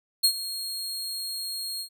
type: tone with ADSR envelope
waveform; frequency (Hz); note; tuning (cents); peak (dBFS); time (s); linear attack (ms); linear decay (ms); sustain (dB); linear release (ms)
sawtooth; 4261; C8; +31; -13; 0.23-1.89; 16; 75; -15; 85
effects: none